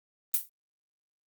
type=noise with exponential decay; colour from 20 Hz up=violet; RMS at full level=-21 dBFS; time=0.34-0.49 s; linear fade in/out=1 ms; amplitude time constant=31 ms; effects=Opus 32 kbps